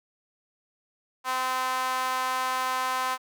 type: tone with high-pass filter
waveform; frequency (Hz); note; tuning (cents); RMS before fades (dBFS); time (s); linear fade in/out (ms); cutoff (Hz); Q
sawtooth; 257.4; C4; -28; -28; 1.24-3.18; 50; 1000; 3
effects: none